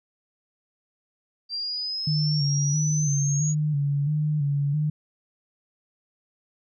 sine exponential sweep, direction up, 4690 to 6750 Hz, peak -27 dBFS, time 1.49-3.55 s, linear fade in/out 50 ms
sine tone with vibrato, 146.83 Hz, D3, in tune, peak -21 dBFS, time 2.07-4.9 s, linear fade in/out 5 ms, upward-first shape square, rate 1.5 Hz, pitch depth 53 cents each way
effects none

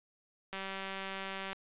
click train, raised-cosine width 0.3 ms, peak -24 dBFS, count 194, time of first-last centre 0.53-1.53 s, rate 193 Hz, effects resampled to 8000 Hz + 11-bit

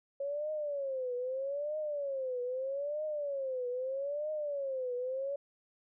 sine tone with vibrato, 550 Hz, C#5, 14 cents flat, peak -33 dBFS, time 0.2-5.36 s, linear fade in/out 5 ms, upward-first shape triangle, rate 0.79 Hz, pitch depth 210 cents each way, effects none

